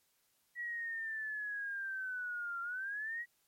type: linear two-way sweep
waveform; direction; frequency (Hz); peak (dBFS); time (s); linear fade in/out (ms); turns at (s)
sine; down then up; 1932 to 1374 to 1932; -37; 0.55-3.26; 50; 2.61
effects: white hiss -75 dBFS RMS until 3.47 s + MP3 64 kbps